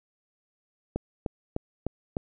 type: click train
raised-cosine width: 2 ms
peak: -15 dBFS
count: 5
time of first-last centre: 0.96-2.168 s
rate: 3.31 Hz
effects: none